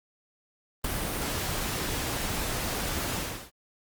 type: noise with ADSR envelope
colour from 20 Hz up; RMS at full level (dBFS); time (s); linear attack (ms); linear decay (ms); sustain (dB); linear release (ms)
pink; -24; 0.84-3.51; 7; 5; -7; 350
effects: Opus 32 kbps